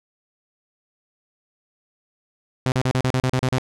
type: tone bursts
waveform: sawtooth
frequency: 128.7 Hz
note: C3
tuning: 28 cents flat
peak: -14 dBFS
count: 10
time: 2.66-3.583 s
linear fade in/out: 0 ms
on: 59 ms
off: 37 ms
effects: low-pass 8000 Hz 12 dB/octave